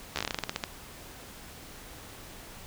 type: slowing click train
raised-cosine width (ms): 0.2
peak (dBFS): -12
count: 14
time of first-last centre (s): 0.16-0.638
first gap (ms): 13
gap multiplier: 1.16
effects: pink hiss -47 dBFS RMS until 2.66 s